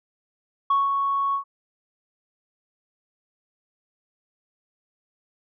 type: tone with ADSR envelope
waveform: sine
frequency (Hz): 1108.7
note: C#6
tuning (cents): 0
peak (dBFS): -15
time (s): 0.7-1.44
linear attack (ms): 6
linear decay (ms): 180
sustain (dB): -5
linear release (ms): 98
effects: tanh soft clip ceiling -14 dBFS